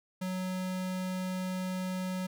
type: tone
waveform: square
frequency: 185 Hz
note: F#3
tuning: in tune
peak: -33 dBFS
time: 0.21-2.27 s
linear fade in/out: 10 ms
effects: none